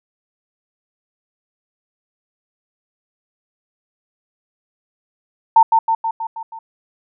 sine tone with echo, 900 Hz, A5, 39 cents sharp, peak -5 dBFS, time 5.56-5.63 s, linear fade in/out 5 ms, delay 160 ms, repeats 6, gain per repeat -4 dB, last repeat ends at 6.59 s, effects none

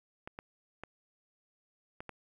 clicks, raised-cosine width 0.5 ms, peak -27 dBFS, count 5, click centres 0.275 / 0.389 / 0.836 / 2.005 / 2.093 s, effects 10-bit

